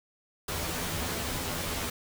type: noise with comb filter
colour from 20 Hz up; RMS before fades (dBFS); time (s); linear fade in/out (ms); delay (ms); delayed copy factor
pink; -33; 0.48-1.9; 5; 12; +0.65
effects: none